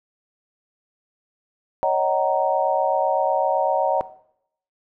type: chord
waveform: sine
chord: D# minor seventh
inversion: third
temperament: equal with one note detuned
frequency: 554.4 / 622.3 / 753.4 / 932.3 Hz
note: C#5 / D#5 / F#5 / A#5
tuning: 0 / 0 / +31 / 0 cents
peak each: -23 dBFS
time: 1.83-4.01 s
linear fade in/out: 0 ms
effects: noise-tail reverb RT60 0.7 s tail -17 dB re dry